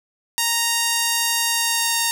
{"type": "tone with pitch glide", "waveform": "5% pulse", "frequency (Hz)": [931, 924.6], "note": ["A#5", "A#5"], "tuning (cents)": [-2, -14], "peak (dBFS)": -6, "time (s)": [0.38, 2.11], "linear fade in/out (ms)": 0, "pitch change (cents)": -12, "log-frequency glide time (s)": [1.49, 2], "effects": []}